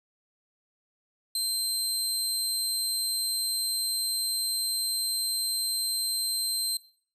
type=tone; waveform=25% pulse; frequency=4130 Hz; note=C8; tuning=23 cents flat; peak=-22 dBFS; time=1.35-6.77 s; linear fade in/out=2 ms; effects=noise-tail reverb RT60 0.5 s tail -20 dB re dry